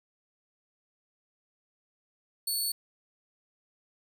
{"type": "tone", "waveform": "15% pulse", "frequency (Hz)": 4435, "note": "C#8", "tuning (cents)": 0, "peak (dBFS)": -22, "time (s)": [2.47, 2.72], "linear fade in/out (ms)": 5, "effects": []}